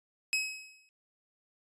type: tone with exponential decay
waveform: sawtooth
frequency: 2555 Hz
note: D#7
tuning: 45 cents sharp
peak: -22 dBFS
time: 0.33-0.89 s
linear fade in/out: 0 ms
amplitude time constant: 120 ms
effects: resampled to 22050 Hz